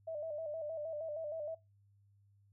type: tone with vibrato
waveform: sine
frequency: 622.3 Hz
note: D#5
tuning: in tune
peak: -38 dBFS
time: 0.07-1.55 s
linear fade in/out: 10 ms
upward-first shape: square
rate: 6.4 Hz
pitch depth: 75 cents each way
effects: noise-tail reverb RT60 0.2 s tail -20 dB re dry + added 100 Hz sine -65 dBFS peak until 2.52 s